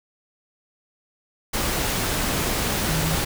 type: tone in noise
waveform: sine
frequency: 160.2 Hz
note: E3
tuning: 49 cents flat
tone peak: -23 dBFS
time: 2.88-3.16 s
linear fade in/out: 10 ms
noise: pink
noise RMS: -24 dBFS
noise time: 1.53-3.25 s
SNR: -2 dB
effects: none